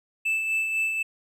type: tone with tremolo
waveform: triangle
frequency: 2636 Hz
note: E7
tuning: 1 cent flat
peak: -20 dBFS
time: 0.25-1.03 s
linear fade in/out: 10 ms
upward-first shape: sine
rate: 4 Hz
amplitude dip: 40%
effects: none